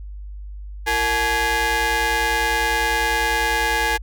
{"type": "ring-modulated tone", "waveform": "sawtooth", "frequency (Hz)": 400, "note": "G4", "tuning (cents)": 35, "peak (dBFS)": -11, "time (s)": [0.86, 3.98], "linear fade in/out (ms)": 20, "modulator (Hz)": 1260, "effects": ["added 50 Hz sine -31 dBFS peak until 4.02 s"]}